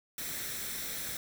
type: noise with comb filter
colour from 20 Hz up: white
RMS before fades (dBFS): -38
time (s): 0.18-1.17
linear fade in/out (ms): 2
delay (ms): 0.52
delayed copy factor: +0.55
effects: none